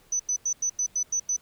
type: tone bursts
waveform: sine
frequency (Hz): 6000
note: F#8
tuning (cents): +23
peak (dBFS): -23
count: 8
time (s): 0.12-1.365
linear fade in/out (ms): 5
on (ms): 76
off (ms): 91
effects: pink hiss -59 dBFS RMS until 1.41 s